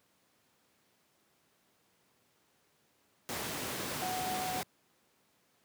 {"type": "tone in noise", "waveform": "sine", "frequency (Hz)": 740, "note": "F#5", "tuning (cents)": 0, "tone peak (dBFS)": -35, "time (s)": [4.02, 4.61], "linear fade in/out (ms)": 0, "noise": "pink", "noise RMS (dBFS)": -37, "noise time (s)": [3.29, 4.63], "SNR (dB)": -1, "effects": ["pink hiss -71 dBFS RMS until 5.64 s", "high-pass 150 Hz 12 dB/octave"]}